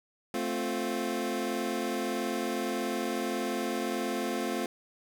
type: chord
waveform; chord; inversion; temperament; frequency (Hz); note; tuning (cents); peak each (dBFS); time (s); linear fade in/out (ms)
25% pulse; F major; first; equal with one note detuned; 220 / 261.6 / 351.5; A3 / C4 / F4; 0 / 0 / +11; -31 / -31 / -30; 0.34-4.66; 2
effects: none